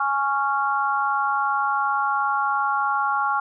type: chord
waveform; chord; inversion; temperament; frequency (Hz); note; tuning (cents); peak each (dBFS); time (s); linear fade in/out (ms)
sine; Db major; second; just; 831.5 / 1108.7 / 1385.9; Ab5 / Db6 / F6; +2 / 0 / -14; -24; 0-3.4; 5
effects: none